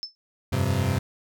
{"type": "tone with exponential decay", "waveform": "sine", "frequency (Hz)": 5274, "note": "E8", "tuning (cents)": 0, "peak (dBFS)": -26, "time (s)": [0.03, 0.15], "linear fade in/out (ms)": 0, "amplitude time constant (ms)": 24}
{"type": "chord", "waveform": "35% pulse", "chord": "F suspended second", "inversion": "none", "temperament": "equal", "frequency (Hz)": [87.31, 98, 130.81], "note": ["F2", "G2", "C3"], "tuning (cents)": [0, 0, 0], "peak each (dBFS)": [-28, -23, -24], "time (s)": [0.52, 0.99], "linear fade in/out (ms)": 10}
{"effects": []}